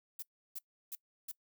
violet noise bursts, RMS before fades -42 dBFS, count 4, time 0.19-1.316 s, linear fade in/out 5 ms, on 34 ms, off 330 ms, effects noise-tail reverb RT60 0.1 s tail -22 dB re dry

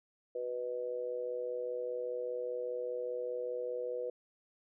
sine tone with amplitude modulation, 493.9 Hz, B4, in tune, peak -31 dBFS, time 0.35-4.1 s, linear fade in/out 5 ms, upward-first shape sine, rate 125 Hz, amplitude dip 80%, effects none

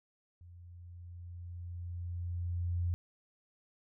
sine tone with level ramp, 87.31 Hz, F2, in tune, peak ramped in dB -51 to -29 dBFS, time 0.41-2.94 s, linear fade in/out 0 ms, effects none

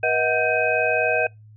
sine tone cluster, 482.2 / 634 / 738 / 1561 / 2521 Hz, B4 / D#5 / F#5 / G6 / D#7, -41 / +32 / -5 / -8 / +22 cents, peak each -25 / -23 / -26 / -25 / -23 dBFS, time 0.03-1.27 s, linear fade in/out 5 ms, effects noise-tail reverb RT60 0.2 s tail -26 dB re dry + added 107 Hz sine -44 dBFS peak until 1.56 s

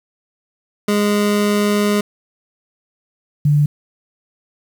25% pulse / sine tone pair in turn, 206.6 / 147.07 Hz, G#3 / D3, -9 / +3 cents, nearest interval tritone, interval 588 cents, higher first, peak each -10 dBFS, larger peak neither, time 0.88-2.01 / 3.45-3.66 s, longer first, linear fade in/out 5 ms, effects 7-bit

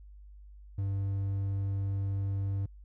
triangle tone, 98.3 Hz, G2, 5 cents sharp, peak -27 dBFS, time 0.78-2.66 s, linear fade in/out 5 ms, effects added 50 Hz sine -48 dBFS peak until 2.84 s

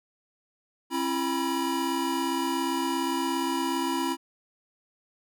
square tone cluster, 269.4 / 337.1 / 974 Hz, C#4 / E4 / B5, -49 / +39 / -24 cents, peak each -31 dBFS, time 0.9-4.17 s, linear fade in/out 50 ms, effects none

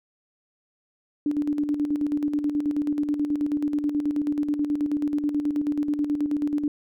sine tone with tremolo, 293.7 Hz, D4, in tune, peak -20 dBFS, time 1.26-6.68 s, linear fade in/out 2 ms, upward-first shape square, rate 9.3 Hz, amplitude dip 55%, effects none

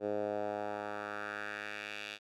10% pulse tone with band-pass filter sweep, 103.83 Hz, G#2, in tune, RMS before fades -39 dBFS, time 0-2.19 s, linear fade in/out 50 ms, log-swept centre 470 to 3100 Hz, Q 2.1, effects none

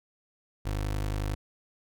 25% pulse tone, 51.1 Hz, G#1, 27 cents flat, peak -25 dBFS, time 0.65-1.35 s, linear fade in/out 10 ms, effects none

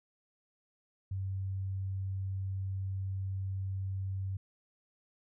sine tone, 96 Hz, G2, 36 cents flat, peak -33 dBFS, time 1.11-4.37 s, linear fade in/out 5 ms, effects none

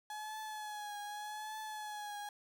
35% pulse tone with vibrato, 845 Hz, G#5, 30 cents sharp, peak -40 dBFS, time 0.1-2.29 s, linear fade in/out 2 ms, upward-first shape triangle, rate 0.84 Hz, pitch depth 49 cents each way, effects none

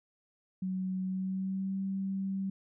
sine tone with pitch glide, 186.9 to 193.38 Hz, F#3 to G3, +18 to -23 cents, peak -31 dBFS, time 0.62-2.5 s, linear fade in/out 5 ms, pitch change +59 cents, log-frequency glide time 1.04-1.78 s, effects none

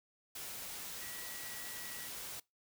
sine tone in noise, 1930 Hz, B6, 40 cents flat, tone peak -52 dBFS, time 1.01-2.08 s, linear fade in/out 5 ms, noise white, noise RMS -45 dBFS, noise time 0.35-2.4 s, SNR -10 dB, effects noise-tail reverb RT60 0.2 s tail -23 dB re dry

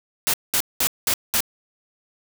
white noise bursts, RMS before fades -20 dBFS, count 5, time 0.27-1.405 s, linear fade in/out 0 ms, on 67 ms, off 200 ms, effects none

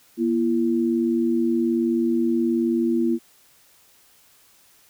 sine tone pair together, 238.6 / 337.4 Hz, A#3 / E4, +41 / +40 cents, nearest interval tritone, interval 599 cents, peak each -21 dBFS, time 0.17-3.19 s, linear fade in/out 50 ms, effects white hiss -56 dBFS RMS until 4.89 s

